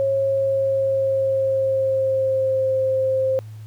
sine tone with pitch glide, 544 to 526.4 Hz, C#5 to C5, -33 to +10 cents, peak -17 dBFS, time 0-3.39 s, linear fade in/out 0 ms, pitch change -57 cents, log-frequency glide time 0.11-2.76 s, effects added 108 Hz sine -34 dBFS peak until 3.66 s + pink hiss -55 dBFS RMS until 3.66 s

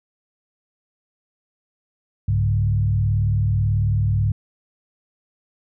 sine tone with frequency modulation, 103.2 Hz, G#2, 10 cents flat, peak -16 dBFS, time 2.28-4.32 s, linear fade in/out 5 ms, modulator 38.3 Hz, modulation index 0.86, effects none

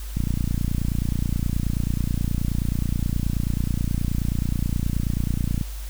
click train, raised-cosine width 5 ms, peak -11 dBFS, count 161, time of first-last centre 0.17-5.612 s, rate 29.4 Hz, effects added 50 Hz sine -30 dBFS peak until 5.89 s + white hiss -43 dBFS RMS until 5.89 s

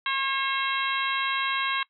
harmonic tone with a mistuned harmonic, 540 Hz, C#5, 45 cents flat, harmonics 2 / 3 / 4 / 5 / 6 / 7, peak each -29 / -31 / -32 / -33 / -34 / -34 dBFS, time 0.06-1.83 s, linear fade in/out 2 ms, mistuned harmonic 7, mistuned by +30 cents, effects noise-tail reverb RT60 0.1 s tail -22 dB re dry

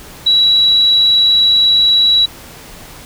sine tone, 3908 Hz, B7, 19 cents flat, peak -7 dBFS, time 0.26-2.26 s, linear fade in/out 10 ms, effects pink hiss -35 dBFS RMS until 3.05 s

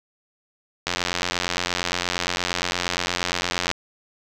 click train, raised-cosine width 0.2 ms, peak -5 dBFS, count 253, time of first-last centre 0.87-3.714 s, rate 88.6 Hz, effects none

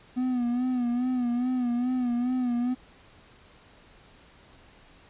triangle tone with vibrato, 246.9 Hz, B3, in tune, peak -22 dBFS, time 0.16-2.75 s, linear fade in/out 20 ms, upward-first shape sine, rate 2.4 Hz, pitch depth 61 cents each way, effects pink hiss -55 dBFS RMS until 5.09 s + resampled to 8000 Hz

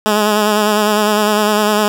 10% pulse tone with vibrato, 210.7 Hz, G#3, 25 cents sharp, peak -3 dBFS, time 0.06-1.88 s, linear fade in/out 0 ms, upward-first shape sine, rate 9.9 Hz, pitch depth 35 cents each way, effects none

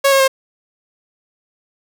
sawtooth tone with pitch steps, 552 / 542.5 / 533.2 Hz, C#5 / C#5 / C5, -7 / -37 / +33 cents, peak -6 dBFS, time 0.04-0.28 s, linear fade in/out 10 ms, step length 80 ms, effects none

